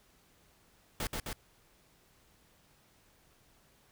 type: noise with echo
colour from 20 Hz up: pink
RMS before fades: -35 dBFS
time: 1-1.07 s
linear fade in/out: 2 ms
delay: 130 ms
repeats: 2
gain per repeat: -2 dB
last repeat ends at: 1.33 s
effects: pink hiss -66 dBFS RMS until 3.91 s